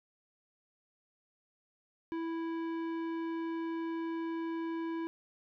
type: tone with tanh clipping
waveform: triangle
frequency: 329.6 Hz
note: E4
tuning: in tune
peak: -36 dBFS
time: 2.12-5.07 s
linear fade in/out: 0 ms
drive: 18 dB
effects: none